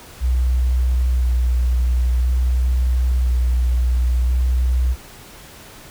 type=tone with vibrato; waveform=sine; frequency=61.9 Hz; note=B1; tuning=5 cents sharp; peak=-13 dBFS; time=0.2-4.96 s; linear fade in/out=50 ms; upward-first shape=square; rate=0.49 Hz; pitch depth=16 cents each way; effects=tanh soft clip ceiling -10 dBFS + pink hiss -41 dBFS RMS until 5.9 s